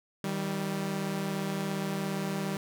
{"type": "tone pair together", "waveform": "sawtooth", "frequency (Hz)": [158.3, 195.59], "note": ["D#3", "G3"], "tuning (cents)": [30, -4], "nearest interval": "major third", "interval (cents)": 366, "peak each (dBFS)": [-31, -28], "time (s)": [0.24, 2.57], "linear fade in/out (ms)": 2, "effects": []}